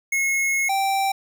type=tone pair in turn; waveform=square; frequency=2172 / 780.9 Hz; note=C#7 / G5; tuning=-36 / -7 cents; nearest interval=octave + tritone; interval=1771 cents; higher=first; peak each=-20 dBFS; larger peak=neither; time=0.12-0.69 / 0.69-1.12 s; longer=first; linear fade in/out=5 ms; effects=none